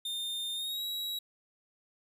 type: tone with pitch glide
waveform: 45% pulse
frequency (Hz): 3630 to 3868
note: A#7 to B7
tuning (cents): -47 to -37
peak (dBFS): -33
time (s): 0.05-1.19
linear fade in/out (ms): 5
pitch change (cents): +110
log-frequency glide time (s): 0.54-0.84
effects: none